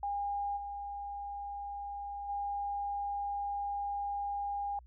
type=tone with level steps; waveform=sine; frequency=810 Hz; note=G#5; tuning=43 cents flat; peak=-32 / -38 / -33 dBFS; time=0.03-4.79 s; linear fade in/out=2 ms; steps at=0.56 / 2.28 s; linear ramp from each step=20 ms; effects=added 60 Hz sine -53 dBFS peak until 4.86 s